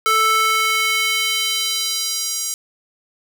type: tone with high-pass filter sweep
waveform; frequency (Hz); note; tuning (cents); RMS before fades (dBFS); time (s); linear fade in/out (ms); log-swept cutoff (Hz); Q
square; 440; A4; 0; -19; 0.06-2.54; 0; 1100 to 6600; 1.8
effects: none

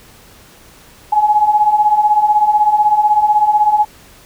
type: beating tone pair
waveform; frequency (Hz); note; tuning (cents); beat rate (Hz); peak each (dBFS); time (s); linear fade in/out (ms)
sine; 830.6 / 846.6; G#5 / G#5; 0 / +33; 16; -15 / -10; 1.12-3.85; 10
effects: pink hiss -43 dBFS RMS until 4.25 s

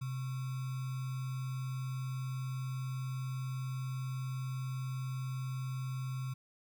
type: tone with sample-and-hold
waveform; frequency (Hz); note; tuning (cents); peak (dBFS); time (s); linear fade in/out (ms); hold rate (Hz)
sine; 130; C3; -11; -35; 0.01-6.34; 10; 1225
effects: none

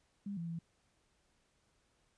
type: tone with pitch steps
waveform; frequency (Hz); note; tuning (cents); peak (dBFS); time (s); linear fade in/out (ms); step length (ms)
sine; 200.8 / 168.6 / 166.7; G3 / E3 / E3; +42 / +39 / +20; -38; 0.26-0.59; 5; 110
effects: pink hiss -75 dBFS RMS until 2.17 s + resampled to 22050 Hz

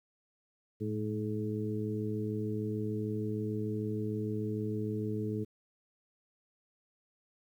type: harmonic tone with a mistuned harmonic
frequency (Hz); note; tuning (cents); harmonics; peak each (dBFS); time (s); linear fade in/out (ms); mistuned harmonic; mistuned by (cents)
106.6; G#2; +46; 1 / 2 / 3 / 4; -36 / -37 / -39 / -38; 0.8-5.45; 20; 1; +63
effects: 11-bit

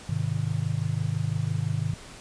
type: chord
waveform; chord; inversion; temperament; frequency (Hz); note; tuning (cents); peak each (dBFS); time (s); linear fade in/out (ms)
sine; Ab major; none; just; 103.83 / 129.78 / 155.74; Ab2 / C3 / Eb3; 0 / -14 / +2; -29; 0.09-1.94; 5
effects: pink hiss -45 dBFS RMS until 2.2 s + resampled to 22050 Hz

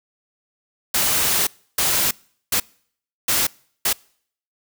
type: noise bursts at uneven times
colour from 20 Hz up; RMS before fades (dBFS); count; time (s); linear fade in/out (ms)
white; -19; 5; 0.94-1.47 / 1.78-2.11 / 2.52-2.6 / 3.28-3.47 / 3.85-3.93; 5
effects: noise-tail reverb RT60 0.6 s tail -26 dB re dry

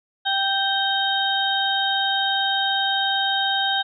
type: harmonic tone with a mistuned harmonic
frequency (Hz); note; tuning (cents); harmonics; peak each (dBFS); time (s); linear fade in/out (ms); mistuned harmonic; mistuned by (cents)
784; G5; 0; 1 / 2 / 4 / 5; -24 / -25 / -26 / -24; 0.25-3.83; 20; 5; -82
effects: none

